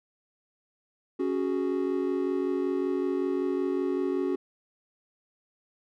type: chord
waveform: triangle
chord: C# suspended fourth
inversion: none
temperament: equal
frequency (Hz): 277.2 / 370 / 415.3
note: C#4 / F#4 / G#4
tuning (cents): 0 / 0 / 0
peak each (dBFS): -28 / -26 / -32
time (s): 1.19-4.36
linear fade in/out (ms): 10
effects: none